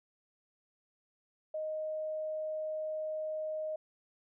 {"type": "tone", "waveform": "sine", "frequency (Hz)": 622.3, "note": "D#5", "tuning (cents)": 0, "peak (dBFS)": -34, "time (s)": [1.54, 3.76], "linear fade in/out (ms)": 5, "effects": []}